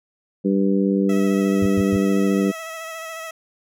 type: harmonic tone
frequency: 98 Hz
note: G2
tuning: in tune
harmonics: 2 / 3 / 4 / 5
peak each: -18 / -22 / -24 / -26 dBFS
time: 0.44-2.52 s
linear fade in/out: 20 ms
type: tone with vibrato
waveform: 15% pulse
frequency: 650 Hz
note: E5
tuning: 24 cents flat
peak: -24 dBFS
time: 1.09-3.31 s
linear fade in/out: 5 ms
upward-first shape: sine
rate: 14 Hz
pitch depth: 25 cents each way
type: tone bursts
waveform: sine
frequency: 98 Hz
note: G2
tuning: in tune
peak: -21 dBFS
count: 3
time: 1.62-1.966 s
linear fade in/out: 5 ms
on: 42 ms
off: 110 ms
effects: none